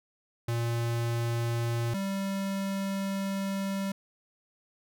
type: tone pair in turn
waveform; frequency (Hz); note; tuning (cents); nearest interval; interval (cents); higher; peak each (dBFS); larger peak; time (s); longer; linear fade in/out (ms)
square; 117.3 / 195.46; A#2 / G3; +11 / -5; major sixth; 884; second; -28 / -30; first; 0.48-1.94 / 1.94-3.92; second; 5
effects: none